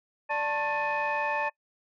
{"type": "tone cluster", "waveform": "sine", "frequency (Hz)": [586, 885, 1089, 1770, 2506], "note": ["D5", "A5", "C#6", "A6", "D#7"], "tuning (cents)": [-4, 10, -31, 10, 12], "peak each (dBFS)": [-32, -29, -36, -32, -34], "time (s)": [0.29, 1.5], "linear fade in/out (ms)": 20, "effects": ["noise-tail reverb RT60 0.1 s tail -23 dB re dry", "tanh soft clip ceiling -19 dBFS"]}